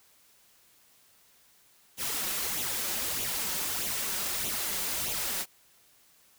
white noise with flanger, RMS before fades -32 dBFS, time 1.97-5.46 s, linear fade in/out 50 ms, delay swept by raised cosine 0.29 to 5.49 ms, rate 1.6 Hz, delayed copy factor +0.6, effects white hiss -62 dBFS RMS until 6.38 s

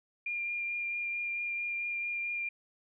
sine tone with vibrato, 2400 Hz, D7, 37 cents sharp, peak -32 dBFS, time 0.26-2.49 s, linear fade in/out 5 ms, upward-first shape triangle, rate 4.5 Hz, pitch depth 14 cents each way, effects none

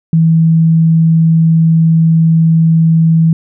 sine tone, 162.8 Hz, E3, 21 cents flat, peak -5 dBFS, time 0.13-3.33 s, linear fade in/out 2 ms, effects none

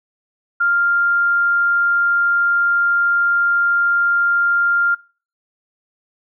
sine tone, 1396.9 Hz, F6, in tune, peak -13 dBFS, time 0.6-4.95 s, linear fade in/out 10 ms, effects noise-tail reverb RT60 0.4 s tail -23 dB re dry

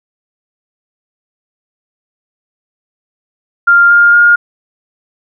sine tone with pitch steps, 1396.9 / 1408.2 / 1419.7 Hz, F6 / F6 / F6, 0 / +14 / +28 cents, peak -3 dBFS, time 3.67-4.36 s, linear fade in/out 10 ms, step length 230 ms, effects none

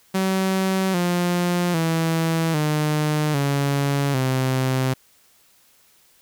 sawtooth tone with pitch steps, 190 / 176.26 / 163.5 / 151.68 / 140.7 / 130.53 Hz, F#3 / F3 / E3 / D#3 / C#3 / C3, +46 / +16 / -14 / -44 / +26 / -4 cents, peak -15 dBFS, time 0.14-4.94 s, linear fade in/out 10 ms, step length 800 ms, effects white hiss -57 dBFS RMS until 6.21 s

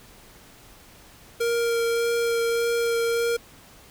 square tone with vibrato, 466.2 Hz, A#4, in tune, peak -22 dBFS, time 1.4-3.37 s, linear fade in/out 10 ms, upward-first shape sine, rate 1.7 Hz, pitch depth 9 cents each way, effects pink hiss -50 dBFS RMS until 3.9 s

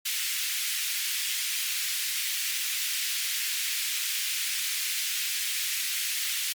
pink high-pass noise, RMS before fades -30 dBFS, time 0.05-6.53 s, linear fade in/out 10 ms, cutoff 2100 Hz, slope 24 dB/octave, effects Opus 48 kbps

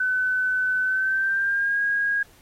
sine tone with pitch glide, 1510 to 1637.2 Hz, F#6 to G#6, +35 to -25 cents, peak -20 dBFS, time 0-2.23 s, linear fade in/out 5 ms, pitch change +140 cents, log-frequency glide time 0.82-1.8 s, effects pink hiss -55 dBFS RMS until 2.41 s + AAC 48 kbps

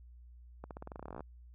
accelerating click train, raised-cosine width 1 ms, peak -30 dBFS, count 18, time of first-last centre 0.64-1.207 s, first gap 68 ms, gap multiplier 0.9, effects added 60 Hz sine -52 dBFS peak until 1.54 s

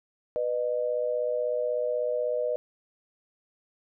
sine tone pair together, 493.9 / 610.1 Hz, B4 / D#5, 0 / -34 cents, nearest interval major third, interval 366 cents, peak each -28 / -28 dBFS, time 0.36-2.56 s, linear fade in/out 0 ms, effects none

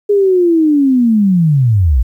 sine linear sweep, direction down, 415.3 to 53.3 Hz, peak -7 dBFS, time 0.09-2.03 s, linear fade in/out 10 ms, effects 8-bit

